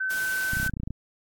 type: tone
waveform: sine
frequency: 1529 Hz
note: G6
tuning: 44 cents flat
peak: -25 dBFS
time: 0-0.7 s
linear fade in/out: 10 ms
type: noise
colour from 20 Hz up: white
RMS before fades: -36 dBFS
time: 0.1-0.68 s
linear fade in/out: 5 ms
type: clicks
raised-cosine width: 5 ms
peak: -20 dBFS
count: 12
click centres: 0.534 / 0.57 / 0.6 / 0.631 / 0.664 / 0.695 / 0.737 / 0.769 / 0.8 / 0.834 / 0.875 / 0.906 s
effects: AAC 64 kbps